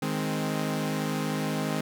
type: chord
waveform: sawtooth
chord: Ab major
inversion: second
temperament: equal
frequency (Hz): 155.56 / 207.7 / 261.6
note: Eb3 / Ab3 / C4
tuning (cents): 0 / 0 / 0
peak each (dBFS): -27 / -28 / -28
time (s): 0.02-1.81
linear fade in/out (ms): 5
effects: none